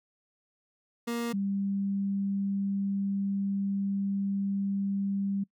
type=tone pair in turn; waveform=30% pulse / sine; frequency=235.1 / 197.69 Hz; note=A#3 / G3; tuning=+15 / +15 cents; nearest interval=minor third; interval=300 cents; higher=first; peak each=-27 dBFS; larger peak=neither; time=1.07-1.33 / 1.33-5.44 s; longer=second; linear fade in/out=10 ms; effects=noise-tail reverb RT60 0.1 s tail -24 dB re dry